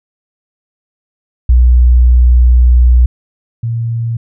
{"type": "tone pair in turn", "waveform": "sine", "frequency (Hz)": [61.1, 115.81], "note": ["B1", "A#2"], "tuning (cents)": [-18, -11], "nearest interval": "major seventh", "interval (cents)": 1107, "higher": "second", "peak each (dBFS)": [-3, -13], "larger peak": "first", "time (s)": [[1.49, 3.06], [3.63, 4.17]], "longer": "first", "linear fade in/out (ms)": 5, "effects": []}